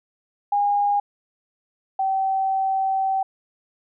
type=tone pair in turn; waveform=sine; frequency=815 / 770.2 Hz; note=G#5 / G5; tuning=-33 / -31 cents; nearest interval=minor second; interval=98 cents; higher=first; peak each=-17 / -19 dBFS; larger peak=first; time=0.52-1 / 1.99-3.23 s; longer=second; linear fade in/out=5 ms; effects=none